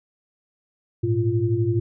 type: tone cluster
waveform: sine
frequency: 105.3 / 117.3 / 345.9 Hz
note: G#2 / A#2 / F4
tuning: +24 / +11 / -17 cents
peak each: -23 dBFS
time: 1.03-1.8 s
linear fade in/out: 10 ms
effects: none